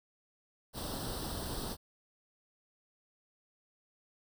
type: noise with comb filter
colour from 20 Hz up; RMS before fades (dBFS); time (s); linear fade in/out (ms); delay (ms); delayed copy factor
pink; -39; 0.73-1.77; 50; 0.22; +0.8
effects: none